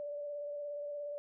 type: tone with vibrato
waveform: sine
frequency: 582 Hz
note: D5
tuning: 16 cents flat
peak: -38 dBFS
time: 0-1.18 s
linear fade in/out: 0 ms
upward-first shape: square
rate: 17 Hz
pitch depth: 15 cents each way
effects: none